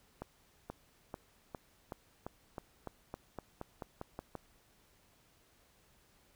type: accelerating click train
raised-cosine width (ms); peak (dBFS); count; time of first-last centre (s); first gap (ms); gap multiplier
1; -27; 15; 0.22-4.353; 480; 0.92
effects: pink hiss -68 dBFS RMS until 6.35 s